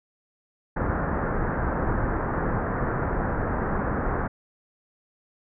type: low-pass noise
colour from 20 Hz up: pink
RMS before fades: -26 dBFS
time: 0.76-4.28 s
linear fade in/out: 10 ms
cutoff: 1700 Hz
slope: 48 dB/octave
effects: none